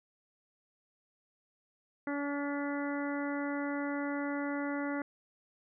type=harmonic tone with a mistuned harmonic; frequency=285.4 Hz; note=D4; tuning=49 cents flat; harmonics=1 / 2 / 3 / 4 / 5 / 6 / 7; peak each=-34 / -40 / -44 / -46 / -43 / -47 / -45 dBFS; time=2.07-5.02 s; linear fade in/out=2 ms; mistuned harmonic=6; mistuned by=+19 cents; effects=none